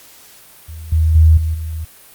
sine tone with level steps, 79.7 Hz, D#2, 42 cents sharp, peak -28 / -10 / -5 / -15 / -21 dBFS, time 0.68-1.85 s, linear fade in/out 10 ms, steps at 0.92 / 1.15 / 1.37 / 1.54 s, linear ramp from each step 5 ms, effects white hiss -43 dBFS RMS until 2.14 s + Opus 48 kbps

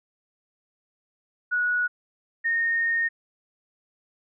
sine tone pair in turn, 1463 / 1843.3 Hz, F#6 / A#6, -20 / -20 cents, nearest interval major third, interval 400 cents, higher second, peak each -21 dBFS, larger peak neither, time 1.51-1.88 / 2.44-3.09 s, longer second, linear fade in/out 20 ms, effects none

